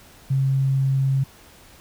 sine tone, 134.9 Hz, C#3, 47 cents flat, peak -17 dBFS, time 0.3-1.24 s, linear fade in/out 10 ms, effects pink hiss -49 dBFS RMS until 1.8 s

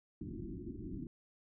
white low-pass noise, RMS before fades -44 dBFS, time 0.21-1.07 s, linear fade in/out 2 ms, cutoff 360 Hz, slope 96 dB/octave, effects none

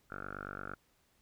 5% pulse tone with low-pass filter, 48.8 Hz, G1, 7 cents flat, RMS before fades -44 dBFS, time 0.1-0.75 s, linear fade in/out 10 ms, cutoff 1400 Hz, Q 9.9, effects pink hiss -72 dBFS RMS until 1.21 s

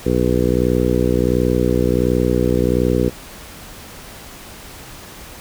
harmonic tone, 61.4 Hz, B1, 9 cents flat, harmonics 1 / 2 / 3 / 4 / 5 / 6 / 7 / 8, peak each -22 / -22 / -22 / -22 / -22 / -22 / -22 / -22 dBFS, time 0.05-3.1 s, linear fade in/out 20 ms, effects pink hiss -37 dBFS RMS until 5.4 s

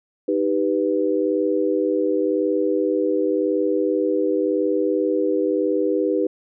sine chord, Eb augmented, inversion none, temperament equal, 311.1 / 392 / 493.9 Hz, Eb4 / G4 / B4, 0 / 0 / 0 cents, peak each -22 dBFS, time 0.28-6.27 s, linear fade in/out 5 ms, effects none

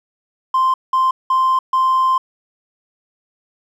triangle tone bursts at uneven times, 1044 Hz, C6, 4 cents flat, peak -9 dBFS, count 4, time 0.54-0.74 / 0.93-1.11 / 1.3-1.59 / 1.73-2.18 s, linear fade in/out 5 ms, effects tanh soft clip ceiling -8 dBFS

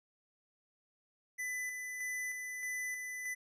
square tone with tremolo, 2000 Hz, B6, 21 cents sharp, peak -37 dBFS, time 1.38-3.35 s, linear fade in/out 20 ms, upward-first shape square, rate 1.6 Hz, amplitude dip 35%, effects resampled to 32000 Hz

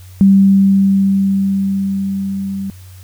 sine tone with level ramp, 195.2 Hz, G3, 7 cents flat, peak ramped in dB -4 to -19 dBFS, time 0.21-2.7 s, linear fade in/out 0 ms, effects added 92 Hz sine -34 dBFS peak until 3.03 s + white hiss -46 dBFS RMS until 3.03 s

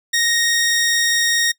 15% pulse tone, 1864.7 Hz, A#6, in tune, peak -9 dBFS, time 0.13-1.52 s, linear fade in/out 10 ms, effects noise-tail reverb RT60 0.1 s tail -22 dB re dry

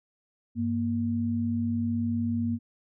sine tone pair together, 98.7 / 234.7 Hz, G2 / A#3, +12 / +12 cents, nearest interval octave + minor third, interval 1500 cents, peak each -31 / -26 dBFS, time 0.55-2.59 s, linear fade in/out 50 ms, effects none

